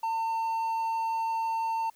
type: tone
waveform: triangle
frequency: 903 Hz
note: A5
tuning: 45 cents sharp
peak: -25 dBFS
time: 0.03-1.9 s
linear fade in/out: 5 ms
effects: white hiss -63 dBFS RMS until 1.95 s